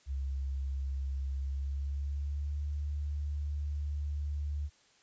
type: tone with pitch glide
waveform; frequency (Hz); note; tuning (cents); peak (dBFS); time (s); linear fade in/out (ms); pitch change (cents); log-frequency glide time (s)
sine; 67.8 to 73.09; C#2 to D2; -38 to -8; -32; 0.06-4.7; 50; +130; 1.37-2.61
effects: white hiss -65 dBFS RMS until 5.02 s + resampled to 16000 Hz